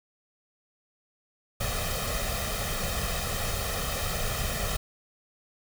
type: noise with comb filter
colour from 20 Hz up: pink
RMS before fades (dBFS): -30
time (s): 1.6-4.77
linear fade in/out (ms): 10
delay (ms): 1.6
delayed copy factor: +0.75
effects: none